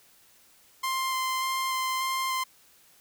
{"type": "tone with vibrato", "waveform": "sawtooth", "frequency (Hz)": 1046.5, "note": "C6", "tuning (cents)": 0, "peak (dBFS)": -23, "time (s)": [0.83, 2.44], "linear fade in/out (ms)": 10, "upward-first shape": "square", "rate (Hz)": 1.7, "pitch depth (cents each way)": 9, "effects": ["white hiss -59 dBFS RMS until 3 s"]}